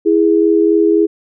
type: tone pair together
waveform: sine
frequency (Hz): 329.7 / 413.4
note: E4 / G#4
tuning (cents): 0 / -8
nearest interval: major third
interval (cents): 392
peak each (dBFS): -11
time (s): 0.05-1.07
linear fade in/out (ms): 20
effects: none